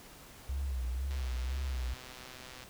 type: tone with vibrato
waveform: sine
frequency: 64.9 Hz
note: C2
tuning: 13 cents flat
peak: -32 dBFS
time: 0.49-1.94 s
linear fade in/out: 5 ms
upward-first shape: sine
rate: 2 Hz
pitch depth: 110 cents each way
type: click train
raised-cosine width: 0.2 ms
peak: -31 dBFS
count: 195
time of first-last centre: 1.11-2.638 s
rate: 127 Hz
effects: pink hiss -53 dBFS RMS until 2.69 s